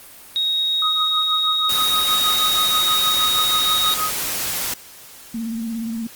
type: tone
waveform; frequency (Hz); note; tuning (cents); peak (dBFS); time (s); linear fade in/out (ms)
sine; 3765; A#7; +16; -17; 0.36-3.94; 0
type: tone with tremolo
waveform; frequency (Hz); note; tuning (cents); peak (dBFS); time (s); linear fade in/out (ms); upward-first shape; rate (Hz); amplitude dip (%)
sine; 1257; D#6; +17; -18; 0.82-4.11; 2; triangle; 6.3; 95
type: noise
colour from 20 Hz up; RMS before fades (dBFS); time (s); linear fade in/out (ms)
white; -24; 1.69-4.74; 5
type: tone with vibrato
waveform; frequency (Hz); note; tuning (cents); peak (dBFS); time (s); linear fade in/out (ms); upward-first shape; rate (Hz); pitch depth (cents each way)
sine; 227.5; A#3; -42; -23; 5.34-6.07; 5; triangle; 17; 55
effects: white hiss -42 dBFS RMS until 6.15 s + Opus 32 kbps